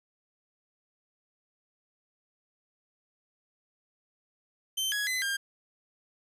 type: tone with pitch steps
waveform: sawtooth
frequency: 3100 / 1671 / 2026 / 1604 Hz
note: G7 / G#6 / B6 / G6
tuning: -20 / +10 / +44 / +39 cents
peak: -25 dBFS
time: 4.77-5.37 s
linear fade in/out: 10 ms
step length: 150 ms
effects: resampled to 32000 Hz + 11-bit